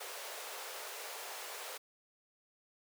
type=high-pass noise; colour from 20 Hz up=pink; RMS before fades=-45 dBFS; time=0-1.78 s; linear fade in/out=10 ms; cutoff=420 Hz; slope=48 dB/octave; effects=none